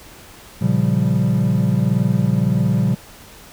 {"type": "chord", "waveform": "triangle", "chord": "G half-diminished seventh", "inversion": "first", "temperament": "equal", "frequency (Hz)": [116.54, 138.59, 174.61, 196], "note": ["Bb2", "Db3", "F3", "G3"], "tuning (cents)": [0, 0, 0, 0], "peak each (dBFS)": -18, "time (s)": [0.61, 2.95], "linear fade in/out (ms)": 10, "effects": ["pink hiss -42 dBFS RMS until 3.52 s"]}